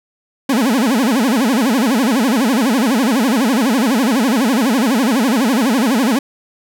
40% pulse tone with vibrato, 243.1 Hz, B3, 27 cents flat, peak -11 dBFS, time 0.49-6.19 s, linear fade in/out 5 ms, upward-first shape sine, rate 12 Hz, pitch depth 260 cents each way, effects none

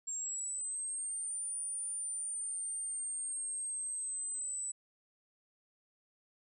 sine exponential two-way sweep, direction up then down, 7410 to 9397 to 7950 Hz, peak -36 dBFS, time 0.07-4.72 s, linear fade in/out 10 ms, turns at 1.56 s, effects none

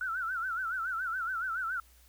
sine tone with vibrato, 1427 Hz, F6, 37 cents sharp, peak -31 dBFS, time 0.01-1.8 s, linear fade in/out 2 ms, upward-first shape sine, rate 7.1 Hz, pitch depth 140 cents each way, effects added 60 Hz sine -59 dBFS peak until 2.08 s + white hiss -63 dBFS RMS until 2.08 s

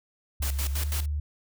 sine tone with pitch glide, 69.3 to 73.85 Hz, C#2 to D2, 0 to +10 cents, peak -26 dBFS, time 0.4-1.2 s, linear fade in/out 5 ms, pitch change +110 cents, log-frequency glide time 0.72-0.77 s
white noise with tremolo, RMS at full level -33 dBFS, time 0.42-1.06 s, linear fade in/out 5 ms, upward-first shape square, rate 6 Hz, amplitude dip 80%
effects none

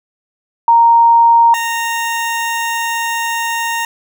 sine / 20% pulse tone pair in turn, 930 / 924.6 Hz, A#5 / A#5, -4 / -14 cents, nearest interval unison, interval 10 cents, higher first, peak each -5 / -11 dBFS, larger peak first, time 0.68-1.54 / 1.54-3.85 s, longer second, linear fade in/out 2 ms, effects none

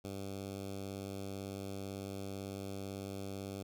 10% pulse tone with notch filter, 98 Hz, G2, in tune, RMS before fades -43 dBFS, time 0.04-3.63 s, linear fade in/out 10 ms, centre 1700 Hz, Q 0.97, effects none

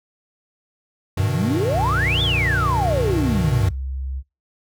square chord, G augmented, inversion none, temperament equal, 98 / 123.47 / 155.56 Hz, G2 / B2 / D#3, 0 / 0 / 0 cents, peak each -25 / -26 / -28 dBFS, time 1.17-3.69 s, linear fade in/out 5 ms
sine exponential two-way sweep, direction up then down, 84.1 to 3604 to 84.1 Hz, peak -19 dBFS, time 1.19-3.71 s, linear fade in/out 5 ms, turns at 2.22 s
sine tone, 66.4 Hz, C2, 26 cents sharp, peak -24 dBFS, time 1.71-4.23 s, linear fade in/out 50 ms
effects noise-tail reverb RT60 0.3 s tail -25 dB re dry

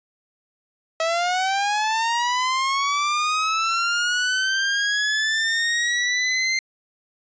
sawtooth linear sweep, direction up, 643 to 2093 Hz, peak -16 dBFS, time 1-6.59 s, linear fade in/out 2 ms, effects resampled to 16000 Hz

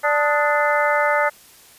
harmonic tone with a mistuned harmonic, 293.7 Hz, D4, in tune, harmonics 2 / 3 / 4 / 5 / 6 / 7, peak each -20 / -22 / -23 / -24 / -25 / -25 dBFS, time 0.03-1.3 s, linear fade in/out 20 ms, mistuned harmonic 4, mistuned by +110 cents, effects white hiss -48 dBFS RMS until 1.78 s + resampled to 32000 Hz

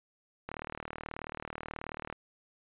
click train, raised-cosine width 0.5 ms, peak -23 dBFS, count 64, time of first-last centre 0.49-2.126 s, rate 38.5 Hz, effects resampled to 8000 Hz

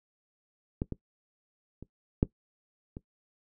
clicks, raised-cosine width 3 ms, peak -17 / -21 / -30 / -9 / -27 dBFS, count 5, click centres 0.819 / 0.923 / 1.826 / 2.229 / 2.969 s, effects noise-tail reverb RT60 0.1 s tail -18 dB re dry

